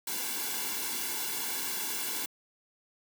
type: noise with comb filter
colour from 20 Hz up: white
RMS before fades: -34 dBFS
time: 0.07-2.26 s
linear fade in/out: 5 ms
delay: 1.6 ms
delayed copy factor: -0.9
effects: high-pass 200 Hz 12 dB/octave